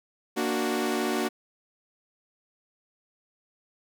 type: chord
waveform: sawtooth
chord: Bb augmented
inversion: none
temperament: equal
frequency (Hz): 233.1 / 293.7 / 370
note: Bb3 / D4 / F#4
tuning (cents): 0 / 0 / 0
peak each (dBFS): -26 / -27 / -25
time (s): 0.36-1.29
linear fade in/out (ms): 20
effects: none